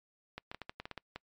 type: clicks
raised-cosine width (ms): 0.3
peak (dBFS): -25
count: 10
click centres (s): 0.38 / 0.515 / 0.546 / 0.617 / 0.695 / 0.8 / 0.855 / 0.913 / 0.977 / 1.16
effects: noise-tail reverb RT60 0.1 s tail -26 dB re dry + MP3 96 kbps